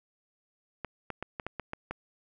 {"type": "clicks", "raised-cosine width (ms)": 0.5, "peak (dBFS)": -20, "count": 8, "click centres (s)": [0.847, 1.103, 1.226, 1.398, 1.466, 1.597, 1.734, 1.91], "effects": []}